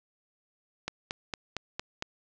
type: click train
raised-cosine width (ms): 0.2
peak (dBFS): -15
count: 6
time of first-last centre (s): 0.88-2.024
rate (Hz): 4.37
effects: low-pass 7000 Hz 12 dB/octave